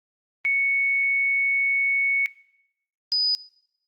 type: tone pair in turn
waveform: sine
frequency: 2217 / 4977 Hz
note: C#7 / D#8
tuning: 0 / 0 cents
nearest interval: octave + major second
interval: 1400 cents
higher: second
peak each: -19 dBFS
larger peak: neither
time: 0.45-2.26 / 3.12-3.35 s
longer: first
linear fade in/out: 0 ms
effects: noise-tail reverb RT60 0.8 s tail -21 dB re dry + Opus 24 kbps